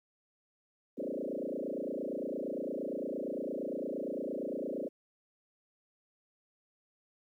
sine tone with frequency modulation, 407.4 Hz, G#4, 33 cents flat, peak -34 dBFS, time 0.97-4.89 s, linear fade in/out 20 ms, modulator 28.7 Hz, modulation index 6.1, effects 12-bit

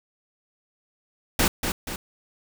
pink noise with echo, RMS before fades -20 dBFS, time 1.39-1.48 s, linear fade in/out 2 ms, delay 240 ms, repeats 2, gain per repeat -6 dB, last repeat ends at 1.96 s, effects none

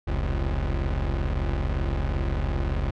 30% pulse tone pair together, 43.03 / 68.3 Hz, F1 / C#2, -25 / -25 cents, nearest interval minor sixth, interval 800 cents, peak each -24 dBFS, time 0.07-2.91 s, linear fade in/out 10 ms, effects low-pass 3000 Hz 12 dB/octave

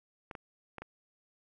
clicks, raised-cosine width 0.5 ms, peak -27 dBFS, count 4, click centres 0.312 / 0.352 / 0.783 / 0.82 s, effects none

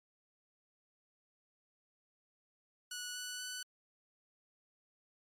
10% pulse tone with pitch steps, 1471 / 1482.1 / 1493.3 Hz, F#6 / F#6 / F#6, -11 / +2 / +16 cents, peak -32 dBFS, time 2.91-3.63 s, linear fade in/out 5 ms, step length 240 ms, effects MP3 96 kbps

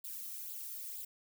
violet noise with flanger, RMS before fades -44 dBFS, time 0.04-1.05 s, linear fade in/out 5 ms, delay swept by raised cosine 0.25 to 1.65 ms, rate 2.1 Hz, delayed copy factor +0.65, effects none

